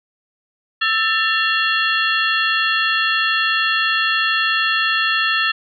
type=tone cluster; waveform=sine; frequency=1318 / 1779 / 2752 / 3350 / 4227 Hz; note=E6 / A6 / F7 / G#7 / C8; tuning=-1 / +19 / -26 / +14 / +17 cents; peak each=-22 / -19 / -21 / -23 / -27 dBFS; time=0.81-5.52 s; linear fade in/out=10 ms; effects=none